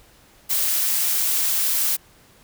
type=noise; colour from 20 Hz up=blue; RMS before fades=-21 dBFS; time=0.49-1.97 s; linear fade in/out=20 ms; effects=pink hiss -53 dBFS RMS until 2.43 s